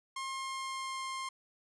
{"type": "tone with pitch glide", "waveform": "sawtooth", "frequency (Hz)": [1068, 1059.4], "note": ["C6", "C6"], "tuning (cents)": [35, 21], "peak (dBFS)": -33, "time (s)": [0.16, 1.29], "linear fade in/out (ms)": 5, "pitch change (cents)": -14, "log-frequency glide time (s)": [0.3, 1.05], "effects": ["resampled to 24000 Hz"]}